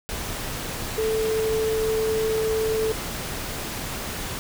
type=tone in noise; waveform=sine; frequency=440 Hz; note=A4; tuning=in tune; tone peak=-21 dBFS; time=0.98-2.92 s; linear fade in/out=0 ms; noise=pink; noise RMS=-31 dBFS; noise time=0.09-4.39 s; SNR=+7 dB; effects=none